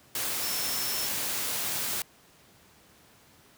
sine tone in noise, 5400 Hz, E8, 41 cents sharp, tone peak -35 dBFS, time 0.43-1.07 s, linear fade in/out 2 ms, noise white, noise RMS -31 dBFS, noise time 0.15-2.02 s, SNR -7 dB, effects pink hiss -58 dBFS RMS until 3.57 s + high-pass 80 Hz 12 dB/octave

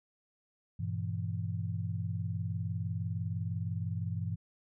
sine chord, E diminished, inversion first, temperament just, 98.89 / 118.67 / 164.81 Hz, G2 / Bb2 / E3, +16 / +31 / 0 cents, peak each -35 / -38 / -38 dBFS, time 0.79-4.36 s, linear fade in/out 10 ms, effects none

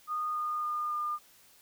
sine tone with pitch steps, 1230 / 1222.2 / 1214.5 / 1206.8 Hz, D#6 / D#6 / D#6 / D6, -20 / -31 / -42 / +47 cents, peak -30 dBFS, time 0.07-1.19 s, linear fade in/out 50 ms, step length 280 ms, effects white hiss -60 dBFS RMS until 1.61 s

